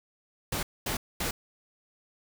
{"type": "noise bursts", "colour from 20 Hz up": "pink", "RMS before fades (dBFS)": -31, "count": 3, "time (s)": [0.52, 1.31], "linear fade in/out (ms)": 5, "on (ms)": 110, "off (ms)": 230, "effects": []}